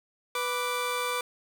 20% pulse tone pair together, 493.2 / 1174.7 Hz, B4 / D6, -2 / 0 cents, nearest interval octave + minor third, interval 1502 cents, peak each -26 dBFS, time 0.35-1.21 s, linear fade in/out 2 ms, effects none

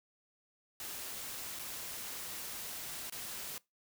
white noise with dropouts, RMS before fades -43 dBFS, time 0.8-3.58 s, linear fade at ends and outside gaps 1 ms, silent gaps 1.59-1.594 / 3.098-3.123 s, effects noise-tail reverb RT60 0.2 s tail -22 dB re dry

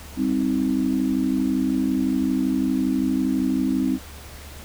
sine chord, C minor, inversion second, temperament just, 196.22 / 261.6 / 314 Hz, G3 / C4 / Eb4, +2 / 0 / +16 cents, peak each -26 / -21 / -25 dBFS, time 0.16-3.99 s, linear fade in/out 50 ms, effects added 73 Hz sine -41 dBFS peak until 4.64 s + pink hiss -42 dBFS RMS until 4.64 s

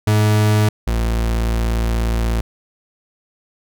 40% pulse tone pair in turn, 106.3 / 56.77 Hz, G#2 / A#1, +41 / -45 cents, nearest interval major seventh, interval 1086 cents, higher first, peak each -11 / -15 dBFS, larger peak first, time 0.07-0.69 / 0.87-2.41 s, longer second, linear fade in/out 5 ms, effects none

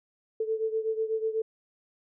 sine beating tone pair, 440 / 448.1 Hz, A4 / A4, 0 / +32 cents, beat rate 8.1 Hz, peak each -28 / -32 dBFS, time 0.4-1.42 s, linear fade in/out 5 ms, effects none

